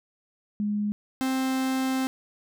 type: tone pair in turn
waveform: sine / 45% pulse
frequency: 207.7 / 262.4 Hz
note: G#3 / C4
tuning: 0 / +5 cents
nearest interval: major third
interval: 405 cents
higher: second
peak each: -24 dBFS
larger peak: neither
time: 0.6-0.92 / 1.21-2.07 s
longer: second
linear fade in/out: 0 ms
effects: none